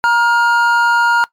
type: tone pair together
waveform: triangle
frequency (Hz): 944.4 / 1415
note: A#5 / F6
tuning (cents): +22 / +22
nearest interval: perfect fifth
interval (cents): 700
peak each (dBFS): -10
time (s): 0.04-1.24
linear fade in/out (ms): 0
effects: noise-tail reverb RT60 0.1 s tail -20 dB re dry + MP3 96 kbps